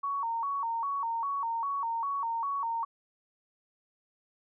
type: tone with vibrato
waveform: sine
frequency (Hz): 1014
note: B5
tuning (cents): +45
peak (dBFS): -29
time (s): 0.03-2.85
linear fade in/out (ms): 10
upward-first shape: square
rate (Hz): 2.5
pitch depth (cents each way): 170
effects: none